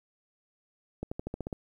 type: accelerating click train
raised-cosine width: 2 ms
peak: -21 dBFS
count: 8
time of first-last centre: 1.03-1.528 s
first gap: 85 ms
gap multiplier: 0.94
effects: 10-bit